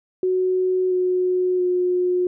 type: tone with pitch steps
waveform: sine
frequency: 370 / 365.3 / 360.7 Hz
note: F#4 / F#4 / F#4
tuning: 0 / -22 / -44 cents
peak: -17 dBFS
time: 0.23-2.27 s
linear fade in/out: 2 ms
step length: 680 ms
effects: none